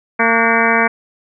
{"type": "harmonic tone with a mistuned harmonic", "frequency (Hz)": 228.5, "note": "A#3", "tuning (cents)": -34, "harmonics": [1, 2, 3, 4, 5, 6, 7, 8, 9, 10], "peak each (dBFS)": [-20, -20, -20, -20, -20, -20, -20, -20, -20, -20], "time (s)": [0.19, 0.88], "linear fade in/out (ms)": 10, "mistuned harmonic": 6, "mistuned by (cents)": 95, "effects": []}